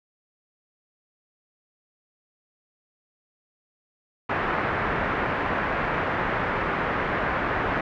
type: low-pass noise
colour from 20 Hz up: white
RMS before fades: -26 dBFS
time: 4.29-7.81 s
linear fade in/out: 5 ms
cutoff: 1800 Hz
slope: 24 dB/octave
effects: none